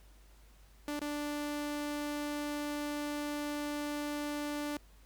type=tone with dropouts; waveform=sawtooth; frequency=293.7 Hz; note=D4; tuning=in tune; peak=-31 dBFS; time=0.88-4.77 s; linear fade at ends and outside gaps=1 ms; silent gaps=0.993-1.015 s; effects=added 50 Hz sine -57 dBFS peak until 5.05 s + pink hiss -65 dBFS RMS until 5.05 s